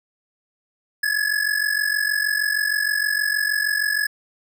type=ring-modulated tone; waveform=square; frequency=1697 Hz; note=G#6; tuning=37 cents sharp; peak=-17 dBFS; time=1.03-4.07 s; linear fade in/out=2 ms; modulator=23.2 Hz; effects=none